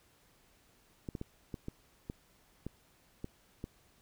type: clicks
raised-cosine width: 3 ms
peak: -26 dBFS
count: 9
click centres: 1.088 / 1.152 / 1.214 / 1.542 / 1.684 / 2.099 / 2.666 / 3.244 / 3.641 s
effects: pink hiss -67 dBFS RMS until 4.01 s